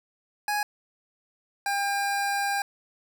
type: tone pair in turn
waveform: 25% pulse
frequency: 830.6 / 801.4 Hz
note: G#5 / G5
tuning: 0 / +38 cents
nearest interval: minor second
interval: 62 cents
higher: first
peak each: -21 dBFS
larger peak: neither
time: 0.48-0.63 / 1.66-2.62 s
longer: second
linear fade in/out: 2 ms
effects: none